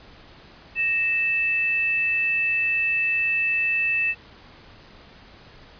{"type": "tone pair together", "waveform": "sine", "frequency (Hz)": [1863, 2635], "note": ["A#6", "E7"], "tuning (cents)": [-2, -1], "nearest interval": "tritone", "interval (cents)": 601, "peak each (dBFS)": [-30, -20], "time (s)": [0.75, 4.15], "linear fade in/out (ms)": 50, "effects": ["pink hiss -48 dBFS RMS until 5.79 s", "resampled to 11025 Hz"]}